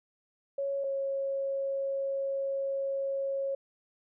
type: tone pair in turn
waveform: sine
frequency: 554.4 / 547.1 Hz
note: C#5 / C#5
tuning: 0 / -23 cents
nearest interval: unison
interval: 23 cents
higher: first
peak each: -29 / -29 dBFS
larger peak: neither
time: 0.58-0.84 / 0.84-3.55 s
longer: second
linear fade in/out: 5 ms
effects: none